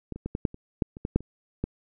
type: clicks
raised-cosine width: 3 ms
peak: -20 / -25 / -18 / -16 / -10 / -28 / -10 / -27 / -16 / -8 / -29 / -14 dBFS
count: 12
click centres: 0.123 / 0.16 / 0.26 / 0.351 / 0.452 / 0.544 / 0.822 / 0.969 / 1.051 / 1.16 / 1.206 / 1.64 s
effects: none